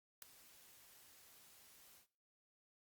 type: noise with ADSR envelope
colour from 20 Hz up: white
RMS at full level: -45 dBFS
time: 0.22-2.07 s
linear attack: 3 ms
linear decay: 4 ms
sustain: -19 dB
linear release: 100 ms
effects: noise-tail reverb RT60 0.5 s tail -20 dB re dry + Opus 48 kbps